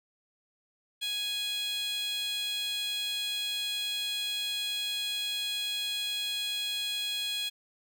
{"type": "tone with high-pass filter", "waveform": "15% pulse", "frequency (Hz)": 830.6, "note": "G#5", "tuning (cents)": 0, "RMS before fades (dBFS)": -33, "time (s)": [1.01, 7.5], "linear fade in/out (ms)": 20, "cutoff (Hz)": 3500, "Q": 3.7, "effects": []}